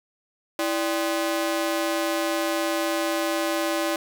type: ring-modulated tone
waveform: sawtooth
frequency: 457.1 Hz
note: A#4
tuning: 34 cents flat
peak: -16 dBFS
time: 0.59-3.96 s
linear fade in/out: 2 ms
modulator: 128 Hz
effects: none